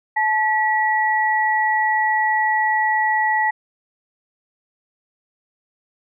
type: tone pair together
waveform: sine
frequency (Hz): 866 / 1935.1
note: A5 / B6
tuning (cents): -28 / -36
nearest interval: octave + major second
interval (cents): 1392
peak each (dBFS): -18 / -19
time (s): 0.16-3.51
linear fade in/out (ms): 10
effects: none